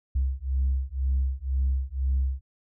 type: beating tone pair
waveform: sine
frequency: 65.41 / 67.41 Hz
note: C2 / C#2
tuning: 0 / -48 cents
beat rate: 2 Hz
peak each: -25 dBFS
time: 0.15-2.41 s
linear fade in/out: 10 ms
effects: tanh soft clip ceiling -18 dBFS